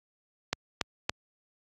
click train, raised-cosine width 0.2 ms, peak -9 dBFS, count 3, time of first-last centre 0.53-1.095 s, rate 3.54 Hz, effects high-pass 60 Hz 12 dB/octave + Opus 48 kbps

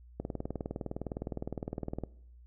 click train, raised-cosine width 2 ms, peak -22 dBFS, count 37, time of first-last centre 0.2-2.037 s, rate 19.6 Hz, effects noise-tail reverb RT60 0.7 s tail -21 dB re dry + added 60 Hz sine -52 dBFS peak until 2.46 s

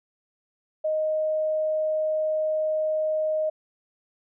sine tone, 622.3 Hz, D#5, in tune, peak -22 dBFS, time 0.84-3.5 s, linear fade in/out 10 ms, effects none

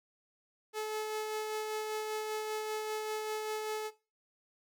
sawtooth tone with tremolo, 431.1 Hz, A4, 35 cents flat, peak -30 dBFS, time 0.73-3.91 s, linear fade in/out 50 ms, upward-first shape sine, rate 5.1 Hz, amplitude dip 30%, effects noise-tail reverb RT60 0.3 s tail -17 dB re dry

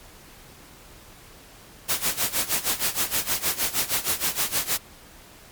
white noise with tremolo, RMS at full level -22 dBFS, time 1.88-4.78 s, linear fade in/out 20 ms, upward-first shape sine, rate 6.4 Hz, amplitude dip 85%, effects pink hiss -48 dBFS RMS until 5.51 s + MP3 96 kbps

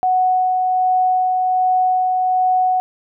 sine tone with tremolo, 740 Hz, F#5, in tune, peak -12 dBFS, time 0.03-2.8 s, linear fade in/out 0 ms, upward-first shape sine, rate 1.3 Hz, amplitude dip 25%, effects none

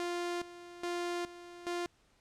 sawtooth tone with tremolo, 349.2 Hz, F4, in tune, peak -30 dBFS, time 0-1.86 s, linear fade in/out 0 ms, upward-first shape square, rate 1.2 Hz, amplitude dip 80%, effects pink hiss -69 dBFS RMS until 2.2 s + low-pass 8000 Hz 12 dB/octave

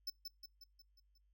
square tone with echo, 5274 Hz, E8, in tune, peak -39 dBFS, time 0.07-0.1 s, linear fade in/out 5 ms, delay 180 ms, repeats 6, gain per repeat -5 dB, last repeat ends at 1.18 s, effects noise-tail reverb RT60 0.2 s tail -25 dB re dry + added 50 Hz sine -70 dBFS peak until 1.33 s

